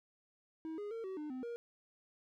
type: tone with pitch steps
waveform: triangle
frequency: 320.1 / 412.8 / 455.8 / 379.5 / 301.4 / 256.9 / 471.7 Hz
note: D#4 / G#4 / A#4 / F#4 / D4 / C4 / A#4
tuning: +49 / -10 / -39 / +44 / +45 / -32 / +20 cents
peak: -38 dBFS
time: 0.65-1.56 s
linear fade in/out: 0 ms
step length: 130 ms
effects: none